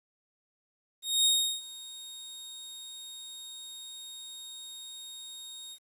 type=tone with ADSR envelope; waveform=sawtooth; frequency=3729 Hz; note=A#7; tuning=in tune; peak=-18 dBFS; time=1.02-5.79 s; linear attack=230 ms; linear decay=360 ms; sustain=-21 dB; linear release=65 ms; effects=resampled to 32000 Hz + 10-bit